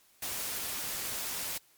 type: noise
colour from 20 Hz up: white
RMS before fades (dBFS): -36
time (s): 0.22-1.58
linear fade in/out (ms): 5
effects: white hiss -64 dBFS RMS until 1.77 s + MP3 96 kbps